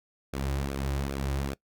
sawtooth tone with flanger, 68.6 Hz, C#2, 17 cents flat, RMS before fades -31 dBFS, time 0.33-1.54 s, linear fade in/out 5 ms, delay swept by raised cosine 1 to 4.6 ms, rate 2.5 Hz, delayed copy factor -0.65, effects noise-tail reverb RT60 0.1 s tail -22 dB re dry

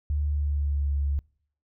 sine tone with pitch glide, 73.42 to 70.84 Hz, D2 to C#2, 0 to +38 cents, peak -23 dBFS, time 0.1-1.19 s, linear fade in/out 0 ms, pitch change -62 cents, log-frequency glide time 0.27-0.91 s, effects noise-tail reverb RT60 0.6 s tail -26 dB re dry

